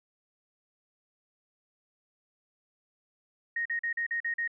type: tone bursts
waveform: sine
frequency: 1864.7 Hz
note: A#6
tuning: in tune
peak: -28 dBFS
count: 7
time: 3.56-4.477 s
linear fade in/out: 5 ms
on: 95 ms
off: 42 ms
effects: none